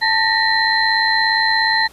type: tone cluster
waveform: sine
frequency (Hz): 884 / 1821 / 1918 / 4101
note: A5 / A#6 / A#6 / C8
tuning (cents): +8 / -41 / +49 / -36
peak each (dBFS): -19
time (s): 0.01-1.88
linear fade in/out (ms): 20
effects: pink hiss -46 dBFS RMS until 1.92 s + resampled to 32000 Hz